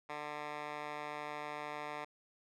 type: tone with band-pass filter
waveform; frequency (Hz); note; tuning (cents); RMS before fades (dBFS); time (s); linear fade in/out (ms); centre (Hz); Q
10% pulse; 148.9; D3; +24; -43; 0.09-2.05; 10; 1400; 1.3
effects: none